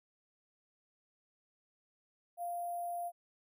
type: tone with sample-and-hold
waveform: sine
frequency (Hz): 696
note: F5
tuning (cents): -6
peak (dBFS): -36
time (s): 2.37-3.12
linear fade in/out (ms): 50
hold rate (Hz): 11025
effects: none